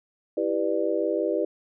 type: chord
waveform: sine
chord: E minor seventh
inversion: none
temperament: just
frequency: 329.6 / 395.6 / 494.4 / 593.3 Hz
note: E4 / G4 / B4 / D5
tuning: 0 / +16 / +2 / +18 cents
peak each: -28 dBFS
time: 0.37-1.45 s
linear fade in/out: 5 ms
effects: none